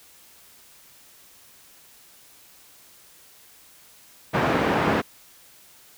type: band-pass noise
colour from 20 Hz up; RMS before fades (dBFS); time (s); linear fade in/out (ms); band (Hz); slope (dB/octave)
pink; -22; 4.33-5.02; 20; 170 to 1700; 12
effects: white hiss -52 dBFS RMS until 5.97 s